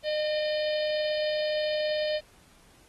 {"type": "harmonic tone with a mistuned harmonic", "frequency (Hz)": 609, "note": "D#5", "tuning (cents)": -37, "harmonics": [1, 3, 4, 5, 6, 7, 8], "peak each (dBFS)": [-26, -39, -43, -39, -42, -42, -44], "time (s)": [0.03, 2.21], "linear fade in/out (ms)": 50, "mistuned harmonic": 4, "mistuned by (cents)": -20, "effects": ["pink hiss -59 dBFS RMS until 2.88 s", "AAC 32 kbps"]}